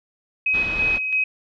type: tone with tremolo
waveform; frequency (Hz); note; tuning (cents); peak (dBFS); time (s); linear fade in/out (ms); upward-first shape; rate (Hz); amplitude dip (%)
sine; 2535; D#7; +32; -17; 0.46-1.24; 5; square; 3; 45
type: low-pass noise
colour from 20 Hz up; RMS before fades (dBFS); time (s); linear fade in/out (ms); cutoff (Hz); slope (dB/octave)
pink; -32; 0.53-0.99; 20; 4000; 24
effects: none